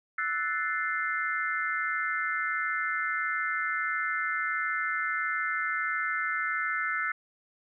sine chord, F# half-diminished seventh, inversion third, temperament equal, 1318.5 / 1480 / 1760 / 2093 Hz, E6 / F#6 / A6 / C7, 0 / 0 / 0 / 0 cents, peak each -33 dBFS, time 0.18-7.12 s, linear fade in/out 5 ms, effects none

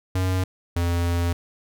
square tone pair in turn, 92.8 / 86.1 Hz, F#2 / F2, +6 / -24 cents, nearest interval minor second, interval 130 cents, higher first, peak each -21 / -21 dBFS, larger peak neither, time 0.15-0.44 / 0.76-1.33 s, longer second, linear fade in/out 5 ms, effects none

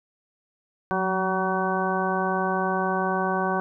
harmonic tone with a mistuned harmonic, 188.8 Hz, F#3, 35 cents sharp, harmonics 1 / 2 / 3 / 4 / 5 / 6 / 8, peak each -29 / -29 / -32 / -28 / -31 / -30 / -31 dBFS, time 0.91-3.6 s, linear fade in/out 0 ms, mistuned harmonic 1, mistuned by -44 cents, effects none

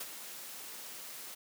white noise with ADSR envelope, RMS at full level -39 dBFS, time 0-1.35 s, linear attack 8 ms, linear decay 43 ms, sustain -7 dB, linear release 12 ms, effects high-pass 200 Hz 12 dB/octave

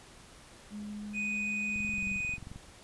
sine tone with pitch glide, 208.3 to 196.61 Hz, G#3 to G3, +5 to +5 cents, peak -38 dBFS, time 0.7-2.21 s, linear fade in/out 50 ms, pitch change -100 cents, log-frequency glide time 1.93-2.01 s
triangle tone, 2489 Hz, D#7, in tune, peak -30 dBFS, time 1.13-2.38 s, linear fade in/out 50 ms
click train, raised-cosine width 5 ms, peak -32 dBFS, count 19, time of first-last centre 1.76-2.56 s, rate 22.5 Hz
effects pink hiss -54 dBFS RMS until 2.83 s + resampled to 24000 Hz

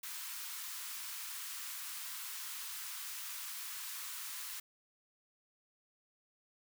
white high-pass noise, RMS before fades -44 dBFS, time 0.03-4.6 s, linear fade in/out 5 ms, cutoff 950 Hz, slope 48 dB/octave, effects none

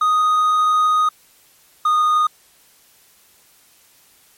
triangle tone pair in turn, 1244.5 / 1231.6 Hz, D#6 / D#6, 0 / -18 cents, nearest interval unison, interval 18 cents, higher first, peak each -11 dBFS, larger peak neither, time 0.01-1.09 / 1.85-2.27 s, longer first, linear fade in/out 5 ms, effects white hiss -53 dBFS RMS until 4.37 s + MP3 64 kbps

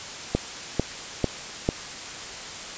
click train, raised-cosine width 2 ms, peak -7 dBFS, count 4, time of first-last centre 0.35-1.689 s, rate 2.24 Hz, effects white hiss -36 dBFS RMS until 2.77 s + resampled to 16000 Hz

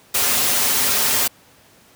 white noise with comb filter, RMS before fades -18 dBFS, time 0.14-1.28 s, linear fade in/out 10 ms, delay 6.1 ms, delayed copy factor -0.85, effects pink hiss -51 dBFS RMS until 1.95 s + high-pass 100 Hz 12 dB/octave

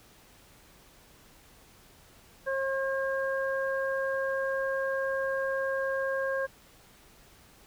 harmonic tone, 538 Hz, C5, 48 cents sharp, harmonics 1 / 2 / 3, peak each -29 / -38 / -33 dBFS, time 2.46-6.47 s, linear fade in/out 20 ms, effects pink hiss -57 dBFS RMS until 7.66 s

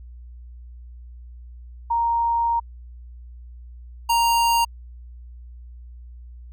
sine / square tone pair in turn, 932.3 / 932.3 Hz, A#5 / A#5, 0 / 0 cents, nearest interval unison, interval 0 cents, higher neither, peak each -18 / -17 dBFS, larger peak second, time 1.9-2.6 / 4.09-4.65 s, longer first, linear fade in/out 10 ms, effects added 60 Hz sine -38 dBFS peak until 6.52 s

